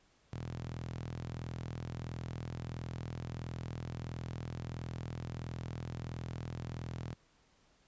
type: tone with high-pass filter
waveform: sawtooth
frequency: 41.49 Hz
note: E1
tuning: 12 cents sharp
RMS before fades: -42 dBFS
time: 0.32-7.14 s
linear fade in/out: 10 ms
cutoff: 110 Hz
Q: 2.9
effects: pink hiss -69 dBFS RMS until 7.87 s + resampled to 16000 Hz